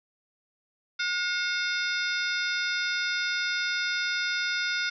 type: harmonic tone with a mistuned harmonic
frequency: 720 Hz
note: F#5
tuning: 47 cents flat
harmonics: 2 / 3 / 4 / 5 / 6 / 7 / 8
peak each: -29 / -33 / -40 / -34 / -41 / -34 / -43 dBFS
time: 0.99-4.9 s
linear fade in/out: 10 ms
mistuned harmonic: 4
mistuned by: -110 cents
effects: none